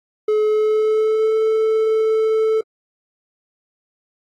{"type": "tone with pitch glide", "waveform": "triangle", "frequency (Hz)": [427.4, 439.7], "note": ["G#4", "A4"], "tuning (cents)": [50, -1], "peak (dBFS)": -12, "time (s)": [0.28, 2.61], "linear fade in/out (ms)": 5, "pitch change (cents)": 49, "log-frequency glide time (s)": [0.43, 1.35], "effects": ["AAC 48 kbps"]}